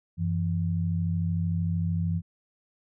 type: tone pair together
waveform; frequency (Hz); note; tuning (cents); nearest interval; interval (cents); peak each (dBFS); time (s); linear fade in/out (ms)
sine; 93.7 / 166.95; F#2 / E3; +22 / +22; minor seventh; 1000; -27; 0.17-2.22; 50
effects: none